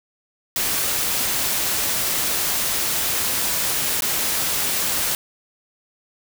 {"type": "noise with dropouts", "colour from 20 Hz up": "white", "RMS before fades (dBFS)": -22, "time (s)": [0.56, 5.15], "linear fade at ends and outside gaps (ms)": 1, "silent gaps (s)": [4.007, 4.021], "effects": []}